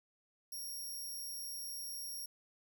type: tone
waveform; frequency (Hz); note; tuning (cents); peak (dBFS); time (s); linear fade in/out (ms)
10% pulse; 5588; F8; 0; -36; 0.52-2.26; 5
effects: none